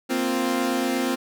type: chord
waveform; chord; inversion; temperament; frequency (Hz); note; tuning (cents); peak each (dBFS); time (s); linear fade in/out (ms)
sawtooth; Bb suspended second; none; equal; 233.1 / 261.6 / 349.2; Bb3 / C4 / F4; 0 / 0 / 0; -25 / -20 / -24; 0.09-1.16; 20
effects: none